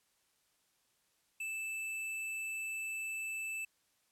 square tone, 2637 Hz, E7, in tune, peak -38 dBFS, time 1.4-3.65 s, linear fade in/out 5 ms, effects white hiss -75 dBFS RMS until 4.11 s + low-pass 12000 Hz 12 dB/octave

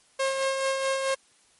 sawtooth tone with tremolo, 537 Hz, C5, 45 cents sharp, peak -19 dBFS, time 0.19-1.15 s, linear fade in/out 10 ms, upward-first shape sine, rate 4.6 Hz, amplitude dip 40%, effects white hiss -61 dBFS RMS until 1.59 s + MP3 48 kbps

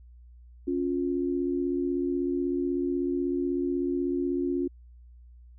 sine tone pair together, 276.3 / 352.5 Hz, C#4 / F4, -6 / +16 cents, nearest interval major third, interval 422 cents, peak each -28 dBFS, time 0.67-4.68 s, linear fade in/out 10 ms, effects added 60 Hz sine -48 dBFS peak until 5.58 s

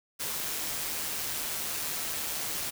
white noise with amplitude modulation, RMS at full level -32 dBFS, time 0.19-2.71 s, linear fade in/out 20 ms, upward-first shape sine, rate 154 Hz, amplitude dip 35%, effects none

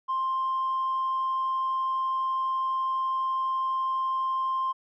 triangle tone with tanh clipping, 1052 Hz, C6, 9 cents sharp, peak -25 dBFS, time 0.08-4.73 s, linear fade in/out 20 ms, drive 5 dB, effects none

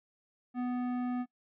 sine tone with tanh clipping, 247.7 Hz, B3, 5 cents sharp, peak -33 dBFS, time 0.54-1.26 s, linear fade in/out 50 ms, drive 14 dB, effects noise-tail reverb RT60 0.1 s tail -20 dB re dry

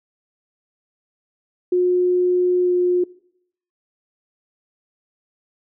sine tone with pitch glide, 360 to 357.7 Hz, F#4 to F4, -47 to +41 cents, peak -14 dBFS, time 1.72-3.04 s, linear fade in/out 5 ms, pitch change -12 cents, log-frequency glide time 2.62-2.72 s, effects noise-tail reverb RT60 0.7 s tail -22 dB re dry

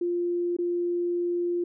sine tone with dropouts, 349.2 Hz, F4, in tune, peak -24 dBFS, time 0.01-1.64 s, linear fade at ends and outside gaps 5 ms, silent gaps 0.567-0.586 s, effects none

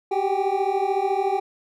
triangle tone cluster, 382.9 / 396.7 / 768 / 804 Hz, G4 / G4 / G5 / G5, -41 / +21 / -36 / +44 cents, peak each -24 dBFS, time 0.11-1.4 s, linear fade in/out 10 ms, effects none

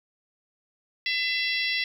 harmonic tone, 672 Hz, E5, 33 cents sharp, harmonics 3 / 4 / 5 / 6 / 7 / 8, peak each -28 / -30 / -32 / -34 / -35 / -36 dBFS, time 1.06-1.84 s, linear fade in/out 2 ms, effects 9-bit

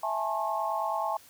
sine chord, A major seventh, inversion second, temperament equal with one note detuned, 659.3 / 830.6 / 880 / 1080.9 Hz, E5 / G#5 / A5 / C#6, 0 / 0 / 0 / -44 cents, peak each -33 dBFS, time 0.03-1.17 s, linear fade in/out 5 ms, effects white hiss -55 dBFS RMS until 1.29 s

